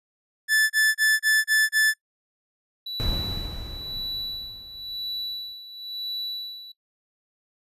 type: tone bursts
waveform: 45% pulse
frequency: 1746 Hz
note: A6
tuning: 14 cents flat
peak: -17 dBFS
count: 6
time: 0.48-1.94 s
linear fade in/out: 50 ms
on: 220 ms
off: 28 ms
type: tone with tremolo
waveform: triangle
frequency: 3946 Hz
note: B7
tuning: 2 cents flat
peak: -26 dBFS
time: 2.86-6.72 s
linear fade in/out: 5 ms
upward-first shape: sine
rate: 0.98 Hz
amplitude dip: 75%
type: noise with exponential decay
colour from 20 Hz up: brown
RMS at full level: -26 dBFS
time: 3-5.53 s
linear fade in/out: 0 ms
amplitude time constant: 550 ms
effects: noise-tail reverb RT60 0.1 s tail -21 dB re dry + resampled to 32000 Hz